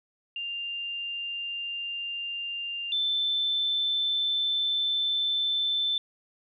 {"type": "tone pair in turn", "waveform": "sine", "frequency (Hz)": [2794, 3534], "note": ["F7", "A7"], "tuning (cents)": [0, 7], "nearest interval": "major third", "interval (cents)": 407, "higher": "second", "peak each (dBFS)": [-31, -24], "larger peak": "second", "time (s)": [[0.36, 2.92], [2.92, 5.98]], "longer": "second", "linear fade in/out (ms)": 2, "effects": []}